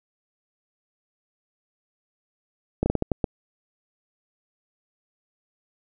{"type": "slowing click train", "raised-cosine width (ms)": 2, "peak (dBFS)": -8, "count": 7, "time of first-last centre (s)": [2.83, 3.242], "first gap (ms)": 30, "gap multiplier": 1.33, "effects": []}